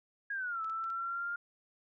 sine exponential two-way sweep, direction down then up, 1661.2 to 1308 to 1409 Hz, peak -34 dBFS, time 0.3-1.36 s, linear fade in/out 5 ms, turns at 0.62 s
clicks, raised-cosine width 0.2 ms, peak -40 dBFS, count 4, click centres 0.645 / 0.698 / 0.841 / 0.902 s
effects none

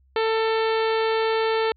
harmonic tone, 445.3 Hz, A4, 21 cents sharp, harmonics 1 / 2 / 3 / 4 / 5 / 6 / 7 / 8 / 9 / 10, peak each -21 / -27 / -31 / -33 / -35 / -37 / -38 / -39 / -40 / -41 dBFS, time 0.16-1.72 s, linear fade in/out 2 ms, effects added 66 Hz sine -56 dBFS peak until 1.76 s

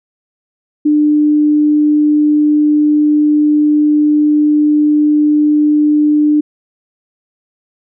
sine tone, 299.2 Hz, D4, 32 cents sharp, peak -7 dBFS, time 0.85-6.41 s, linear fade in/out 10 ms, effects none

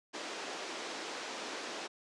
pink band-pass noise, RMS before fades -42 dBFS, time 0.13-1.88 s, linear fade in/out 20 ms, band 290 to 6600 Hz, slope 24 dB/octave, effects resampled to 24000 Hz

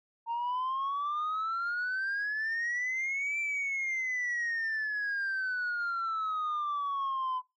sine exponential two-way sweep, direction up then down, 918 to 2349 to 1009 Hz, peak -28 dBFS, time 0.26-7.42 s, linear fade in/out 50 ms, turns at 3.39 s, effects noise-tail reverb RT60 0.2 s tail -21 dB re dry + tanh soft clip ceiling -28 dBFS

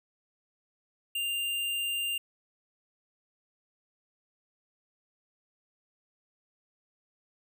square tone, 2794 Hz, F7, in tune, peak -30 dBFS, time 1.15-2.18 s, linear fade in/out 5 ms, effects none

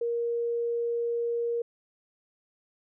sine tone, 470 Hz, A#4, 14 cents sharp, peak -26 dBFS, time 0.01-1.62 s, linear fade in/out 5 ms, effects none

